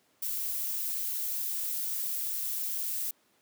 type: noise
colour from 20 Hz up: violet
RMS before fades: -33 dBFS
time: 0.22-3.11 s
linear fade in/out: 5 ms
effects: pink hiss -68 dBFS RMS until 3.41 s + high-pass 200 Hz 12 dB/octave